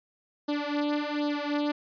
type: tone with flanger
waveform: sawtooth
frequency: 293.7 Hz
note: D4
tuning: in tune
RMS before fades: -29 dBFS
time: 0.48-1.72 s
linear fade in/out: 10 ms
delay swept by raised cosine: 0.21 to 3.71 ms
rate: 1.3 Hz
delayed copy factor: +0.9
effects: resampled to 11025 Hz